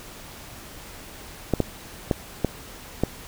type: clicks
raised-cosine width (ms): 2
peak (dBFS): -6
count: 5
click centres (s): 1.537 / 1.603 / 2.112 / 2.447 / 3.036
effects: pink hiss -42 dBFS RMS until 3.27 s